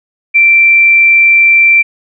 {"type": "tone", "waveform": "sine", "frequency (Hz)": 2349, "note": "D7", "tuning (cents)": 0, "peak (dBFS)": -3, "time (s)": [0.34, 1.83], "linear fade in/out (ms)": 20, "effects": []}